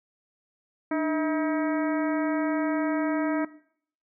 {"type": "harmonic tone with a mistuned harmonic", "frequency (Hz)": 319.4, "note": "D#4", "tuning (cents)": 45, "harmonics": [1, 2, 3, 4, 5, 6, 7], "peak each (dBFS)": [-25, -31, -35, -37, -39, -41, -42], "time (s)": [0.91, 3.45], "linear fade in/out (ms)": 5, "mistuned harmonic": 1, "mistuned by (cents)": -97, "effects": ["noise-tail reverb RT60 0.6 s tail -18 dB re dry"]}